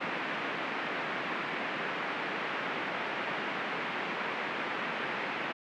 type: band-pass noise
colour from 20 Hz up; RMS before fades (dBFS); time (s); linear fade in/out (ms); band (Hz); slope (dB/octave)
white; -35; 0-5.53; 20; 170 to 2400; 24
effects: none